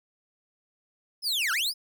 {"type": "linear two-way sweep", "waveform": "40% pulse", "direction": "down then up", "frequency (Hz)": [5274, 1286, 5274], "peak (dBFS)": -24, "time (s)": [1.22, 1.74], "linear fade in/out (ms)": 50, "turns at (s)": 1.52, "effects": []}